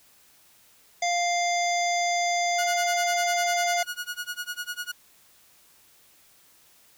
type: harmonic tone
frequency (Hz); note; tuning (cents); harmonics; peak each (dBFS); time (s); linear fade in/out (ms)
698.5; F5; 0; 1 / 3 / 5 / 7 / 9 / 10; -24 / -29 / -36 / -36 / -34 / -39; 1.02-3.83; 5
type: tone with tremolo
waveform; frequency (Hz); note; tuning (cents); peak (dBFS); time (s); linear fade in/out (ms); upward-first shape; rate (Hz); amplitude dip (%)
sawtooth; 1449; F#6; -37; -25; 2.58-4.92; 10; sine; 10; 95
effects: white hiss -58 dBFS RMS until 6.97 s